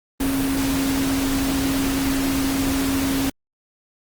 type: tone in noise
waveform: sine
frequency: 271.2 Hz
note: C#4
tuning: 38 cents flat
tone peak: -20 dBFS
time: 0.2-3.3 s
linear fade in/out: 5 ms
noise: pink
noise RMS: -26 dBFS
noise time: 0.2-3.3 s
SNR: +3 dB
effects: Opus 32 kbps